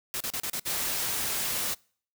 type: noise bursts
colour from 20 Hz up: white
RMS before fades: -32 dBFS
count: 5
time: 0.14-0.596 s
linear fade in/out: 0 ms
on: 64 ms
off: 34 ms
type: noise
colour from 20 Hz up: white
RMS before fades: -30 dBFS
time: 0.65-1.75 s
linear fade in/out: 20 ms
effects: noise-tail reverb RT60 0.5 s tail -26 dB re dry